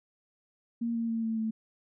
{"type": "tone with pitch steps", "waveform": "sine", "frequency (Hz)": [233.1, 230, 227, 224, 221], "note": ["A#3", "A#3", "A#3", "A3", "A3"], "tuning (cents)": [0, -23, -46, 31, 8], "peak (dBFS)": -28, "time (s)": [0.81, 1.51], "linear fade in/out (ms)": 10, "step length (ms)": 140, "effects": []}